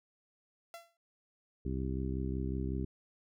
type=tone with exponential decay; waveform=sawtooth; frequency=678 Hz; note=E5; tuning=49 cents sharp; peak=-39 dBFS; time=0.74-0.97 s; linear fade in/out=1 ms; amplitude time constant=48 ms
type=harmonic tone; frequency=65.41 Hz; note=C2; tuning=in tune; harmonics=1 / 2 / 3 / 4 / 5 / 6; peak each=-36 / -39 / -41 / -42 / -43 / -44 dBFS; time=1.65-2.85 s; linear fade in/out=5 ms
effects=none